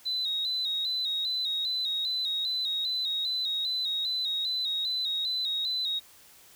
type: tone with vibrato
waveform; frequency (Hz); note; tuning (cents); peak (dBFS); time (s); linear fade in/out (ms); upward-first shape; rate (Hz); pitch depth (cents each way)
sine; 3892; B7; -26; -27; 0.05-6; 20; square; 2.5; 54
effects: white hiss -55 dBFS RMS until 6.55 s